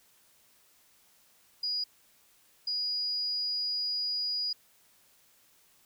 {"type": "tone bursts at uneven times", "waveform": "sine", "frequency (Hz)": 4900, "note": "D#8", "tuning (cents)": -27, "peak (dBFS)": -29, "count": 2, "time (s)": [[1.63, 1.84], [2.67, 4.53]], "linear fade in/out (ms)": 5, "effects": ["white hiss -64 dBFS RMS until 5.85 s"]}